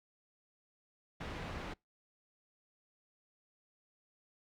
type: low-pass noise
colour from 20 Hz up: pink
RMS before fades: -43 dBFS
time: 1.2-1.74 s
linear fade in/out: 10 ms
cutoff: 2800 Hz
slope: 12 dB/octave
effects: noise-tail reverb RT60 0.2 s tail -26 dB re dry